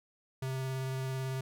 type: tone with vibrato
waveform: square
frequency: 131.8 Hz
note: C3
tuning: 13 cents sharp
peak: -34 dBFS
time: 0.42-1.41 s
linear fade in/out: 5 ms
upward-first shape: square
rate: 18 Hz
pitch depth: 9 cents each way
effects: none